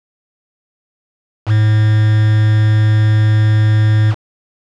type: tone with quantisation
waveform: triangle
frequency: 107.8 Hz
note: A2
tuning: 35 cents flat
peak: -6 dBFS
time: 1.46-4.15 s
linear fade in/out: 50 ms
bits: 4
effects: low-pass 4000 Hz 12 dB/octave